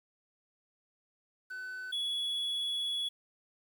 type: tone pair in turn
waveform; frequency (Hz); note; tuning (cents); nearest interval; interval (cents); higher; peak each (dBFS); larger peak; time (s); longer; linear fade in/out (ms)
triangle; 1508 / 3379; F#6 / G#7; +32 / +29; octave + major second; 1397; second; -37 / -30; second; 1.5-1.92 / 1.92-3.09; second; 10
effects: 10-bit